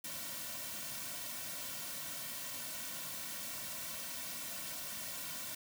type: noise with comb filter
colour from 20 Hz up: white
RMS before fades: -43 dBFS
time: 0.04-5.55 s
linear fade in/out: 5 ms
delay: 2.4 ms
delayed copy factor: -0.85
effects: none